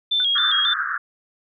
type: tone with vibrato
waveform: sine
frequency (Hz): 3410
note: G#7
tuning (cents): +45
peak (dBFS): -17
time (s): 0.11-0.74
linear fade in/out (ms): 10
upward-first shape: square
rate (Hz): 3.7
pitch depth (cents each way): 67
type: tone with exponential decay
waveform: sine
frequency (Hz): 1485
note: F#6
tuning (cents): +6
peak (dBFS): -25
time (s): 0.2-0.29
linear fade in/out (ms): 0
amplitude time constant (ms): 18
type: band-pass noise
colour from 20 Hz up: white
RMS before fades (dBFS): -25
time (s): 0.35-0.98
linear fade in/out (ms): 10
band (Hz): 1200 to 1700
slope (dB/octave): 96
effects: none